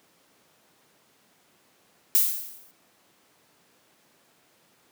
violet noise with exponential decay, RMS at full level -17 dBFS, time 2.15-2.71 s, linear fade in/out 0 ms, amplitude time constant 120 ms, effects pink hiss -62 dBFS RMS until 4.91 s + high-pass 200 Hz 12 dB/octave

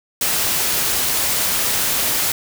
white noise, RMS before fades -19 dBFS, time 0.21-2.32 s, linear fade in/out 2 ms, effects none

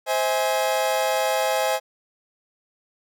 40% pulse chord, C augmented, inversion none, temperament equal with one note detuned, 523.3 / 643.5 / 830.6 Hz, C5 / E5 / G#5, 0 / -42 / 0 cents, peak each -24 dBFS, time 0.06-1.8 s, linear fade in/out 50 ms, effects none

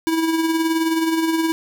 square tone with tremolo, 325.2 Hz, E4, 23 cents flat, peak -16 dBFS, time 0.07-1.52 s, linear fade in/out 0 ms, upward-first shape sine, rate 19 Hz, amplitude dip 45%, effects none

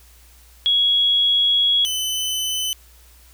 sine / sawtooth tone pair in turn, 3332 / 3027 Hz, G#7 / F#7, +5 / +39 cents, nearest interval major second, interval 166 cents, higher first, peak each -14 / -18 dBFS, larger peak first, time 0.66-1.85 / 1.85-2.73 s, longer first, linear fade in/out 0 ms, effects added 60 Hz sine -48 dBFS peak until 3.33 s + white hiss -52 dBFS RMS until 3.33 s

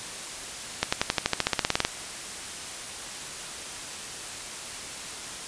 accelerating click train, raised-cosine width 0.2 ms, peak -4 dBFS, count 16, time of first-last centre 0.83-1.85 s, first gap 95 ms, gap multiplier 0.95, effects white hiss -37 dBFS RMS until 5.47 s + resampled to 22050 Hz

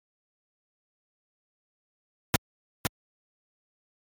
pink noise with echo, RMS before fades -20 dBFS, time 2.34-2.36 s, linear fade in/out 0 ms, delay 510 ms, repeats 1, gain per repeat -5 dB, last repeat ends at 2.87 s, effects high-pass 60 Hz 12 dB/octave + MP3 96 kbps

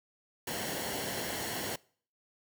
pink noise with comb filter, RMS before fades -36 dBFS, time 0.47-1.76 s, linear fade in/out 5 ms, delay 0.81 ms, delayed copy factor -0.55, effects noise-tail reverb RT60 0.5 s tail -24 dB re dry + high-pass 100 Hz 12 dB/octave

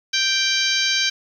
harmonic tone, 784 Hz, G5, in tune, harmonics 2 / 3 / 4 / 5 / 6 / 7 / 8, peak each -25 / -25 / -24 / -24 / -25 / -28 / -28 dBFS, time 0.13-1.1 s, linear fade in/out 10 ms, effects 8-bit

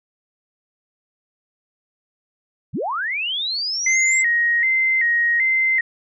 sine linear sweep, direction up, 77.78 to 7840 Hz, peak -21 dBFS, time 2.73-4.23 s, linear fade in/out 20 ms
sine tone with vibrato, 1975.5 Hz, B6, in tune, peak -15 dBFS, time 3.86-5.81 s, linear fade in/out 5 ms, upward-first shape square, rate 1.3 Hz, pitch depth 85 cents each way
effects none

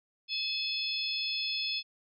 harmonic tone, 859 Hz, A5, 42 cents flat, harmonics 3 / 4 / 5 / 6, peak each -37 / -35 / -37 / -36 dBFS, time 0.28-1.83 s, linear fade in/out 50 ms, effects none

